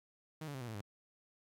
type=tone with pitch steps; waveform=sawtooth; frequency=156.7 / 143.69 / 131.77 / 120.83 / 110.8 / 101.61 Hz; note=D#3 / D3 / C3 / B2 / A2 / G#2; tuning=+13 / -37 / +13 / -37 / +13 / -37 cents; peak=-38 dBFS; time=0.41-0.812 s; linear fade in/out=5 ms; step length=67 ms; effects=AAC 64 kbps